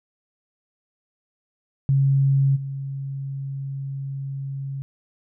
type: tone with level steps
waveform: sine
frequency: 137 Hz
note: C#3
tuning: 20 cents flat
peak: -15 / -27 dBFS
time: 1.89-4.82 s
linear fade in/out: 0 ms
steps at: 2.55 s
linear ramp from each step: 20 ms
effects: none